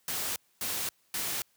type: noise bursts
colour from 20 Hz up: white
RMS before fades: -33 dBFS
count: 3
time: 0.08-1.42 s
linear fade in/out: 2 ms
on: 280 ms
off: 250 ms
effects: white hiss -69 dBFS RMS until 1.56 s + high-pass 60 Hz 12 dB/octave